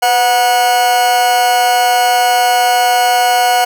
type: tone with amplitude modulation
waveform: 40% pulse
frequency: 731 Hz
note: F#5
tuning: 21 cents flat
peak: -5 dBFS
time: 0.02-3.65 s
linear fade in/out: 10 ms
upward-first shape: sine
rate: 231 Hz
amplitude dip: 65%
effects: none